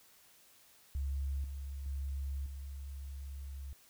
sine tone with level steps, 68.9 Hz, C#2, 10 cents flat, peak -33 / -39 / -35 / -41 dBFS, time 0.95-3.73 s, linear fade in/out 0 ms, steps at 1.44 / 1.86 / 2.46 s, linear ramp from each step 2 ms, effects white hiss -63 dBFS RMS until 3.89 s

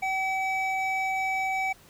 triangle tone pair together, 763.9 / 2289 Hz, G5 / D7, -45 / -45 cents, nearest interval octave + perfect fifth, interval 1900 cents, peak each -25 / -26 dBFS, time 0.02-1.73 s, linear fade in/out 10 ms, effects tanh soft clip ceiling -19 dBFS + pink hiss -55 dBFS RMS until 1.89 s

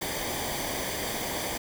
pink noise with comb filter, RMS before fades -32 dBFS, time 0.01-1.58 s, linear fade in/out 10 ms, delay 0.74 ms, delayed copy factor -0.65, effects none

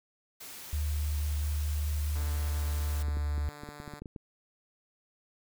white noise, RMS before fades -45 dBFS, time 0.4-3.03 s, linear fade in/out 10 ms
sine tone with pitch glide, 74.6 to 73.7 Hz, D2 to D2, +28 to +7 cents, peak -28 dBFS, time 0.73-3.49 s, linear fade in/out 0 ms, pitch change -21 cents, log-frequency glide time 2.27-3.02 s
5% pulse tone, 147.1 Hz, D3, 3 cents sharp, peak -34 dBFS, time 2.15-4 s, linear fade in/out 10 ms
clicks, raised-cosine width 3 ms, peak -29 dBFS, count 11, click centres 3.084 / 3.17 / 3.38 / 3.635 / 3.689 / 3.801 / 3.878 / 3.937 / 4.02 / 4.058 / 4.162 s
effects none

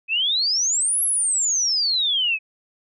sine exponential two-way sweep, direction up then down, 2506 to 11350 to 2506 Hz, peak -18 dBFS, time 0.08-2.39 s, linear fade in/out 50 ms, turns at 1.03 s, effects none

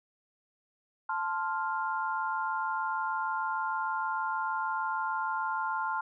sine chord, F major, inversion first, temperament equal, 880 / 1046.5 / 1396.9 Hz, A5 / C6 / F6, 0 / 0 / 0 cents, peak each -33 / -34 / -34 dBFS, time 1.09-6.01 s, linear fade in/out 5 ms, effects none

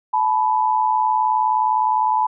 sine tone pair together, 868.3 / 987.8 Hz, A5 / B5, -23 / 0 cents, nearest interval major second, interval 223 cents, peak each -18 dBFS, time 0.13-2.27 s, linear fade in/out 10 ms, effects none

